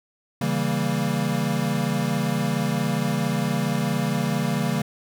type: chord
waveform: square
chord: C# diminished seventh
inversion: none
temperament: equal with one note detuned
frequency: 138.59 / 163.11 / 196 / 233.1 Hz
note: C#3 / E3 / G3 / Bb3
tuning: 0 / -18 / 0 / 0 cents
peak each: -28 dBFS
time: 0.41-4.82 s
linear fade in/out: 5 ms
effects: none